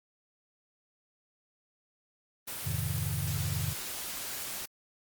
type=noise; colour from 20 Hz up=white; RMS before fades=-38 dBFS; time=2.47-4.66 s; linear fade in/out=10 ms
type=chord; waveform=sine; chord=F minor seventh; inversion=none; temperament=equal with one note detuned; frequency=87.31 / 105.28 / 130.81 / 155.56 Hz; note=F2 / Ab2 / C3 / Eb3; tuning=0 / +24 / 0 / 0 cents; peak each=-36 dBFS; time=2.63-3.75 s; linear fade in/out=50 ms
effects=Opus 32 kbps